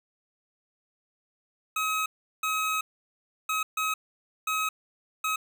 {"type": "tone bursts at uneven times", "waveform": "25% pulse", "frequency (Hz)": 1274, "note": "D#6", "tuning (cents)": 41, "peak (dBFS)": -22, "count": 6, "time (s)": [[1.76, 2.06], [2.43, 2.81], [3.49, 3.63], [3.77, 3.94], [4.47, 4.69], [5.24, 5.36]], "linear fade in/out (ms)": 5, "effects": []}